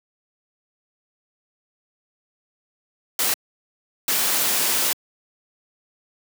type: noise bursts at uneven times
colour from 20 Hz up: white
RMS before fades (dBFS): -21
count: 2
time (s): 3.19-3.34 / 4.08-4.93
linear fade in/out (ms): 2
effects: high-pass 200 Hz 12 dB/octave